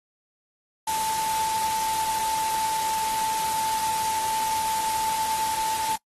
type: tone in noise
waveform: sine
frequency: 880 Hz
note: A5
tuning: in tune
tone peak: -25 dBFS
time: 0.87-5.96 s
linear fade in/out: 5 ms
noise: white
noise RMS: -31 dBFS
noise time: 0.87-5.96 s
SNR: +3 dB
effects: noise-tail reverb RT60 0.1 s tail -21 dB re dry + AAC 32 kbps